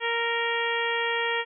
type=harmonic tone with a mistuned harmonic; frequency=466.2 Hz; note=A#4; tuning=in tune; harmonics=1 / 2 / 3 / 4 / 5 / 6 / 7; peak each=-30 / -31 / -35 / -29 / -33 / -35 / -35 dBFS; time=0-1.45 s; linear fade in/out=50 ms; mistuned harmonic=3; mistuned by=-19 cents; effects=none